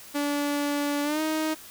sawtooth tone with pitch glide, 288.8 to 313.1 Hz, D4 to D#4, -29 to +11 cents, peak -21 dBFS, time 0.14-1.55 s, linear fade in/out 20 ms, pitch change +140 cents, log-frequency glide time 1.03-1.21 s, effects white hiss -46 dBFS RMS until 1.7 s

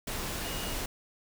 sine tone in noise, 2870 Hz, F7, 47 cents sharp, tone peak -43 dBFS, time 0.44-0.74 s, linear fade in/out 5 ms, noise pink, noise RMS -35 dBFS, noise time 0.07-0.86 s, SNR -11 dB, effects none

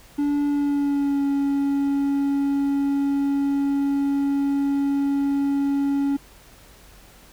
triangle tone with pitch glide, 288.6 to 279.6 Hz, D4 to C#4, -30 to +15 cents, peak -17 dBFS, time 0.18-6.17 s, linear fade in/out 10 ms, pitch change -55 cents, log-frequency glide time 0.46-1.24 s, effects added 46 Hz sine -52 dBFS peak until 7.32 s + pink hiss -50 dBFS RMS until 7.32 s

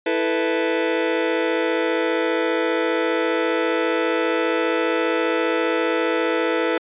sawtooth chord, E suspended fourth, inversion none, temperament just, 329.6 / 439.5 / 494.4 Hz, E4 / A4 / B4, 0 / -2 / +2 cents, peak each -19 / -20 / -18 dBFS, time 0.06-6.78 s, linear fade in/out 5 ms, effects resampled to 8000 Hz

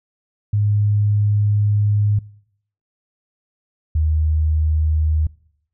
sine tone pair in turn, 103.83 / 77.78 Hz, G#2 / D#2, 0 / 0 cents, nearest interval perfect fourth, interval 500 cents, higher first, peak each -14 dBFS, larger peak neither, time 0.53-2.19 / 3.95-5.27 s, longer first, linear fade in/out 5 ms, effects noise-tail reverb RT60 0.7 s tail -23 dB re dry

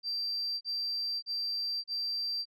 sine tone bursts, 4699 Hz, D8, in tune, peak -30 dBFS, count 4, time 0.03-2.455 s, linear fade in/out 50 ms, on 580 ms, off 35 ms, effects tanh soft clip ceiling -27 dBFS

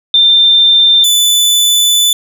sine / sawtooth tone pair in turn, 3586 / 3494 Hz, A7 / A7, +32 / -13 cents, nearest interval unison, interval 45 cents, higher first, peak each -4 dBFS, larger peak neither, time 0.14-1.04 / 1.04-2.13 s, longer second, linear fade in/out 2 ms, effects none

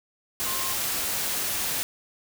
sine tone in noise, 1062 Hz, C6, 25 cents sharp, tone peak -36 dBFS, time 0.46-0.73 s, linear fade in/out 0 ms, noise white, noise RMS -28 dBFS, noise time 0.4-1.83 s, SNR -11 dB, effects none

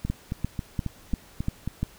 two click trains, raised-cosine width 5 ms, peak -13 / -16 dBFS, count 6 / 7, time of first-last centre 0.1-1.83 / 0.05-1.676 s, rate 2.89 / 3.69 Hz, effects pink hiss -52 dBFS RMS until 1.98 s

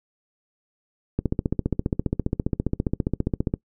click train, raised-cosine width 3 ms, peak -9 dBFS, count 36, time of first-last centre 1.19-3.539 s, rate 14.9 Hz, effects noise-tail reverb RT60 0.1 s tail -22 dB re dry

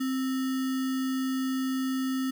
sine tone with sample-and-hold, 262.2 Hz, C4, 4 cents sharp, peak -26 dBFS, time 0-2.31 s, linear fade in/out 10 ms, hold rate 1575 Hz, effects none

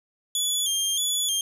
20% pulse tone with vibrato, 3308 Hz, G#7, 8 cents flat, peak -17 dBFS, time 0.35-1.41 s, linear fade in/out 2 ms, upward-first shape square, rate 1.6 Hz, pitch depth 59 cents each way, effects none

